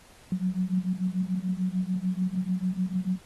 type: beating tone pair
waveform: sine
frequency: 180.9 / 187.7 Hz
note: F#3 / F#3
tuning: -39 / +25 cents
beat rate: 6.8 Hz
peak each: -28 dBFS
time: 0.32-3.19 s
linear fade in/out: 2 ms
effects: pink hiss -55 dBFS RMS until 3.25 s + AAC 32 kbps